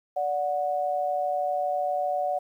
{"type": "tone pair together", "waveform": "sine", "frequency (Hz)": [581.6, 734], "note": ["D5", "F#5"], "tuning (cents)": [-17, -14], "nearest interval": "major third", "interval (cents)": 403, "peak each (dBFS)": [-28, -26], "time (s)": [0.16, 2.39], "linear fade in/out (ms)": 10, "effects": ["10-bit"]}